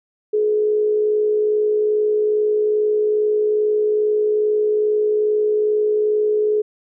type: tone with amplitude modulation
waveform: sine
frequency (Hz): 424.1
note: G#4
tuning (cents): +36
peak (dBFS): -13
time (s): 0.33-6.62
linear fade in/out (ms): 10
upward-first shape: sine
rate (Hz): 62.4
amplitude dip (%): 35
effects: none